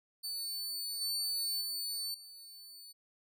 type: tone with level steps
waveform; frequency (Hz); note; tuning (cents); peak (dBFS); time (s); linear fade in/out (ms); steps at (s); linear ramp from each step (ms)
sawtooth; 4499; C#8; +25; -34 / -30 / -33 / -47; 0.23-2.93; 20; 1.01 / 1.61 / 2.14; 5
effects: none